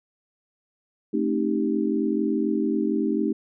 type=chord; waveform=sine; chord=A half-diminished seventh; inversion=none; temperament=equal with one note detuned; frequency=220 / 267 / 311.1 / 392 Hz; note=A3 / C4 / Eb4 / G4; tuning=0 / +35 / 0 / 0 cents; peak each=-26 / -28 / -25 / -28 dBFS; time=1.13-3.33 s; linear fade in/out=10 ms; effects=none